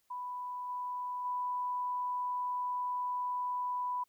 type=tone with level steps; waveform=sine; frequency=991 Hz; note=B5; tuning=6 cents sharp; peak=-37 / -35 / -32 dBFS; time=0.1-4.04 s; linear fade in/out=10 ms; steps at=0.68 / 1.24 s; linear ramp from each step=20 ms; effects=white hiss -75 dBFS RMS until 4.08 s